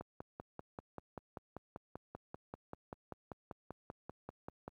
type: click train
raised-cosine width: 1 ms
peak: -30 dBFS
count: 25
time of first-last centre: 0.01-4.679 s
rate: 5.14 Hz
effects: high-pass 60 Hz 12 dB/octave + 12-bit